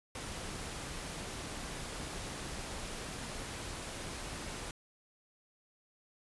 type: noise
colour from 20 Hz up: pink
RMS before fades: -42 dBFS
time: 0.15-4.71 s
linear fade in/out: 2 ms
effects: resampled to 24000 Hz